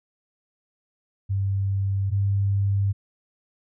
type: tone pair in turn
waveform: sine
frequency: 98 / 99.31 Hz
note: G2 / G2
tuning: 0 / +23 cents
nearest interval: unison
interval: 23 cents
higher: second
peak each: -21 / -19 dBFS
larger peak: second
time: 1.29-2.11 / 2.11-2.93 s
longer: neither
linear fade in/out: 20 ms
effects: none